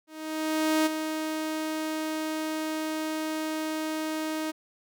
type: tone with ADSR envelope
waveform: sawtooth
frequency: 313.1 Hz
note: D#4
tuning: 11 cents sharp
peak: -17 dBFS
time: 0.07-4.52 s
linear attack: 790 ms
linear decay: 19 ms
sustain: -8 dB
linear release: 20 ms
effects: none